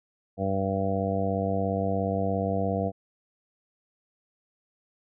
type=harmonic tone; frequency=97.1 Hz; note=G2; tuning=16 cents flat; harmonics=1 / 2 / 3 / 4 / 5 / 6 / 7 / 8; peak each=-31 / -30 / -35 / -40 / -31 / -37 / -30 / -41 dBFS; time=0.37-2.92 s; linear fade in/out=50 ms; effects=none